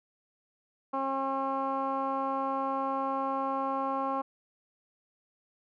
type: tone with low-pass filter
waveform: 15% pulse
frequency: 270 Hz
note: C#4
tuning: 45 cents flat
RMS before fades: -31 dBFS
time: 0.93-4.22 s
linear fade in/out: 10 ms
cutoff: 1100 Hz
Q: 3.1
effects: none